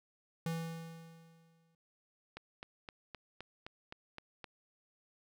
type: tone with exponential decay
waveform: square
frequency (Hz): 164.81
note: E3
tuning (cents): 0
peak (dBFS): -34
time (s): 0.46-1.75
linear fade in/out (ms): 2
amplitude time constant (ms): 280
type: click train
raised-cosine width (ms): 0.3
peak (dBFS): -29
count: 9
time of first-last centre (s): 2.37-4.443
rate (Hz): 3.86
effects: none